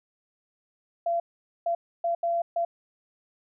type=tone bursts at uneven times; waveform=sine; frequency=682 Hz; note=F5; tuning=41 cents flat; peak=-23 dBFS; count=5; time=1.06-1.2 / 1.66-1.75 / 2.04-2.15 / 2.23-2.42 / 2.56-2.65 s; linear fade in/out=5 ms; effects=none